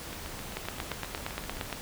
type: two click trains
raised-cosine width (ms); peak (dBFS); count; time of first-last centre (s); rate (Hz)
0.3; -16 / -24; 11 / 13; 0.57-1.727 / 0.13-1.701; 8.64 / 7.64
effects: pink hiss -41 dBFS RMS until 1.81 s